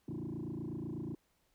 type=tone with frequency modulation; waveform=sine; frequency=233.1 Hz; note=A#3; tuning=in tune; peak=-36 dBFS; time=0.08-1.15 s; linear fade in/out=5 ms; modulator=28.1 Hz; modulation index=4.2; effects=tanh soft clip ceiling -36 dBFS + pink hiss -75 dBFS RMS until 1.54 s